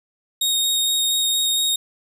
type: tone with vibrato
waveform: sawtooth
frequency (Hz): 3732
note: A#7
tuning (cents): +1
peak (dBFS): -15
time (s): 0.41-1.76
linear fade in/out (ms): 5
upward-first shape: square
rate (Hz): 4.3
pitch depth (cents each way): 8
effects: none